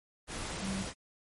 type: tone in noise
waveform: sine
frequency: 193.2 Hz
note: G3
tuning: 25 cents flat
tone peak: -34 dBFS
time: 0.6-0.86 s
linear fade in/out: 50 ms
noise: pink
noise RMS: -39 dBFS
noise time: 0.27-0.94 s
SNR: +2 dB
effects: MP3 48 kbps